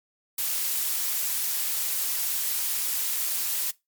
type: noise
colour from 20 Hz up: blue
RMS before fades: -27 dBFS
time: 0.38-3.71 s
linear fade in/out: 5 ms
effects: noise-tail reverb RT60 0.2 s tail -21 dB re dry + MP3 96 kbps